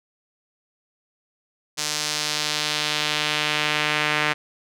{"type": "tone with band-pass filter sweep", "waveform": "sawtooth", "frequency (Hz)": 150.8, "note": "D3", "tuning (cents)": 46, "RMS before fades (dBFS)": -24, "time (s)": [1.77, 4.34], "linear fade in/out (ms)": 20, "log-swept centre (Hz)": [5900, 2100], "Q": 1.4, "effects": []}